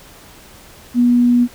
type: tone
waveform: sine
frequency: 242.8 Hz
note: B3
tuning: 29 cents flat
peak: -9 dBFS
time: 0.94-1.48 s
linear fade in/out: 50 ms
effects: pink hiss -42 dBFS RMS until 1.54 s